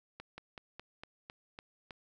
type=slowing click train; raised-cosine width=0.3 ms; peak=-29 dBFS; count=8; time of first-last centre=0.2-1.908 s; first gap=180 ms; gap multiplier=1.1; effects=none